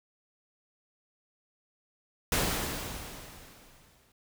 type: noise with exponential decay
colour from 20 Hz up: pink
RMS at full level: -26 dBFS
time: 2.32-4.12 s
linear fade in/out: 2 ms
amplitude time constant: 390 ms
effects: none